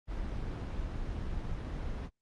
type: noise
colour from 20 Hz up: brown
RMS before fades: -36 dBFS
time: 0.07-2.1 s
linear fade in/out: 50 ms
effects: low-pass 5000 Hz 12 dB/octave + Opus 24 kbps